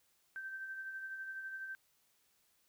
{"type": "tone with tremolo", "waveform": "sine", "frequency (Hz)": 1557, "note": "G6", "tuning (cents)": -12, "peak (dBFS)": -40, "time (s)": [0.36, 1.75], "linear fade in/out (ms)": 0, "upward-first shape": "sine", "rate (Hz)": 12, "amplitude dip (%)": 40, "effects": ["white hiss -74 dBFS RMS until 2.68 s"]}